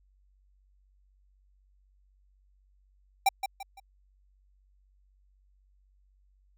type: tone with echo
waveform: square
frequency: 784 Hz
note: G5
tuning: in tune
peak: -20 dBFS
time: 3.26-3.29 s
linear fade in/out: 5 ms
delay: 170 ms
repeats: 3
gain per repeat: -9 dB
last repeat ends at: 3.8 s
effects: added 48 Hz sine -62 dBFS peak until 6.57 s